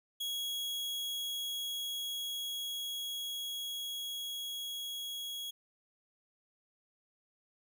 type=tone with level ramp; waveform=40% pulse; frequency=3322 Hz; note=G#7; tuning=in tune; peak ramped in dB=-34 to -38 dBFS; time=0.2-5.51 s; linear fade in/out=10 ms; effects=none